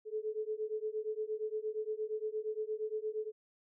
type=beating tone pair; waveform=sine; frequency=427.7 / 436.3 Hz; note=A4 / A4; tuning=-49 / -15 cents; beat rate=8.6 Hz; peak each=-38 / -38 dBFS; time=0.05-3.32 s; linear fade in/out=50 ms; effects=none